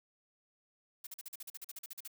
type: noise bursts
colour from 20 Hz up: blue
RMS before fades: -45 dBFS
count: 15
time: 1.04-2.077 s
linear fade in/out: 5 ms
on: 29 ms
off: 43 ms
effects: none